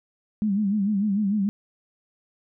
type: tone with vibrato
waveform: sine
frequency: 204 Hz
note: G#3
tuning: 31 cents flat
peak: -20 dBFS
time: 0.42-1.49 s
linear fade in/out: 0 ms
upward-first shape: sine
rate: 6.7 Hz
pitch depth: 99 cents each way
effects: none